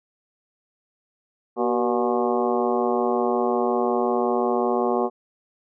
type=harmonic tone with a mistuned harmonic; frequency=120.2 Hz; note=B2; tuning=46 cents flat; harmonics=2 / 3 / 4 / 5 / 6 / 7 / 8 / 9 / 10; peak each=-27 / -24 / -26 / -30 / -27 / -30 / -39 / -30 / -40 dBFS; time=1.56-5.1 s; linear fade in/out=50 ms; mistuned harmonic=3; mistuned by=+69 cents; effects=none